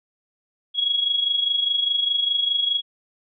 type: tone with amplitude modulation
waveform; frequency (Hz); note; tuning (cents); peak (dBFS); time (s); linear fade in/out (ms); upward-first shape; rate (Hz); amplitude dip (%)
sine; 3324; G#7; +1; -16; 0.74-2.82; 50; sine; 24.9; 65
effects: none